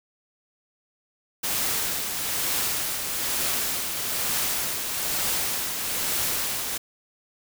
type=noise with tremolo; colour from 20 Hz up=white; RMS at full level=-25 dBFS; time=1.43-6.78 s; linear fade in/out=10 ms; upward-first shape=triangle; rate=1.1 Hz; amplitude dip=45%; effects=none